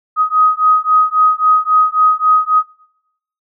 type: beating tone pair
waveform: sine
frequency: 1254 / 1257.7 Hz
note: D#6 / D#6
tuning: +13 / +18 cents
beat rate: 3.7 Hz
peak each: -12 dBFS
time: 0.16-2.63 s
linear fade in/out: 50 ms
effects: noise-tail reverb RT60 0.8 s tail -21 dB re dry